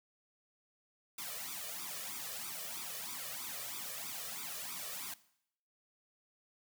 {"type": "noise with flanger", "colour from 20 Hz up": "white", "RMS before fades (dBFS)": -43, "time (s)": [1.18, 5.14], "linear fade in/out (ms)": 5, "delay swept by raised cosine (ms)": [0.83, 1.72], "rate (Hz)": 3.1, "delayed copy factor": 0.9, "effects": ["noise-tail reverb RT60 0.7 s tail -18 dB re dry", "high-pass 150 Hz 12 dB/octave"]}